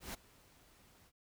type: noise with ADSR envelope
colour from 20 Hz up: pink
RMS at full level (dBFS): -42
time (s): 0-1.12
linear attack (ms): 140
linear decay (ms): 12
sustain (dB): -23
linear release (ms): 53
effects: noise-tail reverb RT60 0.1 s tail -26 dB re dry